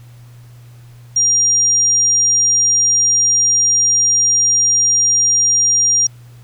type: tone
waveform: sine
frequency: 5700 Hz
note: F8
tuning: 34 cents sharp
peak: -10 dBFS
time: 1.16-6.07 s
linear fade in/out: 5 ms
effects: added 120 Hz sine -37 dBFS peak until 6.43 s + pink hiss -51 dBFS RMS until 6.43 s